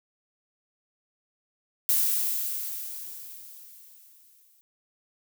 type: noise with exponential decay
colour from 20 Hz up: violet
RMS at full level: -22 dBFS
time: 1.89-4.61 s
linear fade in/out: 0 ms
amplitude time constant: 590 ms
effects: none